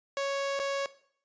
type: tone with dropouts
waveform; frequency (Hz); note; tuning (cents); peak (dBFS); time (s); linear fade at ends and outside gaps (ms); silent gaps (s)
sawtooth; 554.4; C#5; 0; -25; 0.17-0.86; 1; 0.592-0.598
effects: noise-tail reverb RT60 0.6 s tail -17 dB re dry + resampled to 16000 Hz